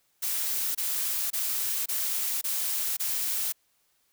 blue noise bursts, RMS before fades -29 dBFS, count 6, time 0.22-3.525 s, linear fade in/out 10 ms, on 530 ms, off 25 ms, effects white hiss -70 dBFS RMS until 4.12 s

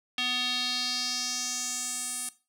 square tone with band-pass filter sweep, 249.1 Hz, B3, 15 cents sharp, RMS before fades -31 dBFS, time 0.18-2.29 s, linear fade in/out 2 ms, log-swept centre 3200 to 9400 Hz, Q 3.5, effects noise-tail reverb RT60 0.3 s tail -17 dB re dry

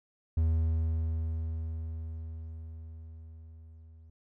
triangle tone with level ramp, 80.6 Hz, E2, 38 cents flat, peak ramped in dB -21 to -49 dBFS, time 0.37-4.1 s, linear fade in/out 5 ms, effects none

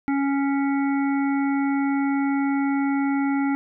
harmonic tone with a mistuned harmonic, 277.2 Hz, C#4, in tune, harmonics 1 / 3 / 5 / 7 / 8, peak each -20 / -30 / -34 / -37 / -38 dBFS, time 0.08-3.55 s, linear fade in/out 0 ms, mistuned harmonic 7, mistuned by +24 cents, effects none

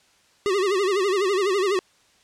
square tone with vibrato, 388.4 Hz, G4, 16 cents flat, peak -20 dBFS, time 0.46-1.79 s, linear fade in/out 0 ms, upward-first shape sine, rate 12 Hz, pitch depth 120 cents each way, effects white hiss -59 dBFS RMS until 2.23 s + low-pass 7000 Hz 12 dB/octave

